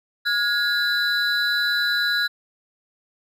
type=tone cluster; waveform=triangle; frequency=1429 / 1659 / 3979 Hz; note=F6 / G#6 / B7; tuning=+39 / -2 / +12 cents; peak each=-22 dBFS; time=0.25-2.28 s; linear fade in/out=20 ms; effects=none